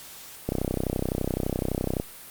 click train, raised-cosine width 2 ms, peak -12 dBFS, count 49, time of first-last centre 0.49-1.999 s, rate 31.8 Hz, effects white hiss -44 dBFS RMS until 2.3 s + Opus 48 kbps

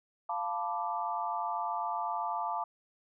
sine chord, B half-diminished seventh, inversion second, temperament equal, 698.5 / 880 / 987.8 / 1174.7 Hz, F5 / A5 / B5 / D6, 0 / 0 / 0 / 0 cents, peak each -37 / -35 / -39 / -37 dBFS, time 0.29-2.64 s, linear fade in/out 5 ms, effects none

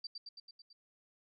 sine tone with echo, 4670 Hz, D8, 11 cents flat, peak -39 dBFS, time 0.04-0.07 s, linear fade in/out 5 ms, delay 110 ms, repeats 6, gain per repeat -3 dB, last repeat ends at 0.73 s, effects none

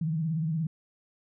sine tone with vibrato, 160 Hz, D#3, 49 cents sharp, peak -26 dBFS, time 0.01-0.67 s, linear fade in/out 5 ms, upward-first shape sine, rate 17 Hz, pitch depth 97 cents each way, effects none

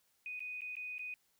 sine tone with dropouts, 2489 Hz, D#7, in tune, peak -40 dBFS, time 0.26-1.14 s, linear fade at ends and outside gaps 1 ms, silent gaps 0.394-0.404 / 0.608-0.618 / 0.754-0.767 / 0.982-0.993 s, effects white hiss -75 dBFS RMS until 1.39 s

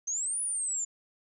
sine exponential two-way sweep, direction up then down, 6230 to 9956 to 7050 Hz, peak -29 dBFS, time 0.07-0.85 s, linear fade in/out 10 ms, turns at 0.41 s, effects none

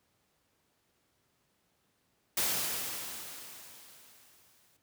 white noise with exponential decay, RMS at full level -29 dBFS, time 2.37-4.77 s, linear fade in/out 5 ms, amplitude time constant 520 ms, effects pink hiss -74 dBFS RMS until 4.82 s + high-pass 80 Hz 12 dB/octave

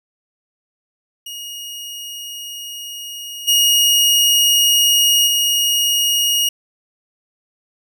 sawtooth tone with level steps, 2873 Hz, F7, 48 cents sharp, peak -25 / -8 / -11 dBFS, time 1.26-6.49 s, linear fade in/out 5 ms, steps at 3.47 / 5.26 s, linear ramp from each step 20 ms, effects none

